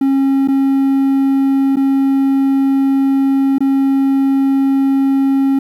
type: tone with dropouts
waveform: triangle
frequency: 271.7 Hz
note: C#4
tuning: 35 cents flat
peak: -8 dBFS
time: 0.01-5.59 s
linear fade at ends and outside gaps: 5 ms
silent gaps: 0.476-0.484 / 1.759-1.768 / 3.584-3.605 s
effects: 8-bit